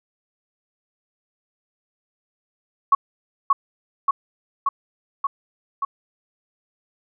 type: tone with echo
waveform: sine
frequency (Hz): 1108.7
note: C#6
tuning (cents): 0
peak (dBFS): -10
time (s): 2.92-2.95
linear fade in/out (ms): 5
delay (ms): 580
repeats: 5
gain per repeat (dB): -2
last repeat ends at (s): 5.85
effects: none